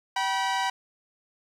sawtooth tone pair together, 769.9 / 970 Hz, G5 / B5, -31 / -31 cents, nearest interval major third, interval 400 cents, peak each -24 / -23 dBFS, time 0.16-0.7 s, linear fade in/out 5 ms, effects low-pass 6000 Hz 12 dB/octave + 9-bit

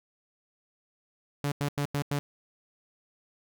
sawtooth tone bursts, 143.7 Hz, D3, 37 cents flat, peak -23 dBFS, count 5, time 1.44-2.19 s, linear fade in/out 0 ms, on 78 ms, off 90 ms, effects none

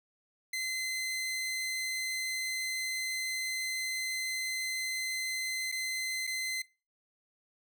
sawtooth tone with dropouts, 2058 Hz, C7, 29 cents flat, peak -29 dBFS, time 0.53-6.62 s, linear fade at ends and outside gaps 5 ms, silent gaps 5.717-5.723 / 6.269-6.273 s, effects noise-tail reverb RT60 0.3 s tail -20 dB re dry

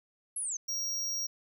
sine linear sweep, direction down, 11280 to 6000 Hz, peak -32 dBFS, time 0.36-0.57 s, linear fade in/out 5 ms
square tone, 5640 Hz, F8, 16 cents sharp, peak -32 dBFS, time 0.68-1.27 s, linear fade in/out 10 ms
effects none

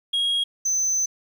sine tone pair in turn, 3283 / 6126 Hz, G#7 / G8, -21 / -41 cents, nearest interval major seventh, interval 1080 cents, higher second, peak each -17 dBFS, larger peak neither, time 0.13-0.44 / 0.65-1.06 s, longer second, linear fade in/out 10 ms, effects tanh soft clip ceiling -19 dBFS + 9-bit

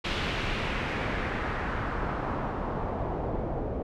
pink noise with low-pass filter sweep, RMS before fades -31 dBFS, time 0.04-3.83 s, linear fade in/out 10 ms, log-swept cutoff 3400 to 560 Hz, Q 1.5, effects none

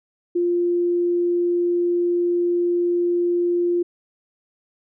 sine tone, 349.2 Hz, F4, in tune, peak -17 dBFS, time 0.35-3.83 s, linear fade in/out 10 ms, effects none

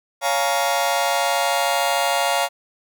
sawtooth chord, Bb minor seventh, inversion first, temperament just, 559.4 / 699.2 / 839.1 / 932.3 Hz, Db5 / F5 / Ab5 / Bb5, +16 / +2 / +18 / 0 cents, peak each -20 / -18 / -21 / -21 dBFS, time 0.21-2.49 s, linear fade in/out 50 ms, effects none

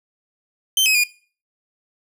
sawtooth tone with pitch steps, 3103 / 2548 / 2434 Hz, G7 / D#7 / D#7, -18 / +41 / -39 cents, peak -11 dBFS, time 0.77-1.037 s, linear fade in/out 2 ms, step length 89 ms, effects noise-tail reverb RT60 0.4 s tail -20 dB re dry

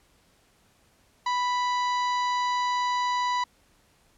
harmonic tone with a mistuned harmonic, 987.8 Hz, B5, in tune, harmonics 1 / 2 / 3 / 4 / 5 / 6 / 7, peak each -24 / -34 / -43 / -37 / -43 / -48 / -48 dBFS, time 1.26-3.44 s, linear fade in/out 5 ms, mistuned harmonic 5, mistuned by -40 cents, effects pink hiss -63 dBFS RMS until 4.17 s + low-pass 12000 Hz 12 dB/octave

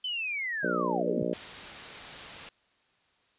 sine linear sweep, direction down, 3079 to 119.4 Hz, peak -30 dBFS, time 0.04-1.23 s, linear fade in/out 5 ms
harmonic tone, 60 Hz, B1, 49 cents flat, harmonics 3 / 4 / 5 / 6 / 7 / 8 / 9 / 10, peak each -36 / -36 / -36 / -36 / -36 / -36 / -36 / -36 dBFS, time 0.63-1.34 s, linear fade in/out 5 ms
white noise, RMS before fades -41 dBFS, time 1.33-2.49 s, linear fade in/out 2 ms
effects white hiss -68 dBFS RMS until 3.38 s + resampled to 8000 Hz

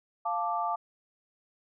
sine chord, D minor, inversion first, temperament equal, 698.5 / 880 / 1174.7 Hz, F5 / A5 / D6, 0 / 0 / 0 cents, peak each -32 dBFS, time 0.25-0.76 s, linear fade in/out 10 ms, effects none

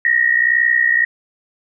sine tone pair together, 1844.3 / 1906 Hz, A#6 / A#6, -19 / +38 cents, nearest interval minor second, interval 57 cents, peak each -15 / -14 dBFS, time 0.05-1.05 s, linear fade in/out 2 ms, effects none

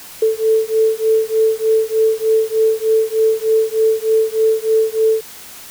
sine beating tone pair, 440 / 443.3 Hz, A4 / A4, 0 / +13 cents, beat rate 3.3 Hz, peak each -15 dBFS, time 0.22-5.21 s, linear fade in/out 5 ms, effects white hiss -36 dBFS RMS until 5.7 s

